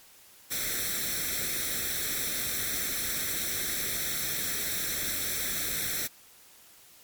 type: noise with comb filter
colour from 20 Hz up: white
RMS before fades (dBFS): -31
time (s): 0.5-6.08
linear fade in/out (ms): 20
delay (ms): 0.52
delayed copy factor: +0.8
effects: white hiss -55 dBFS RMS until 7.03 s + MP3 96 kbps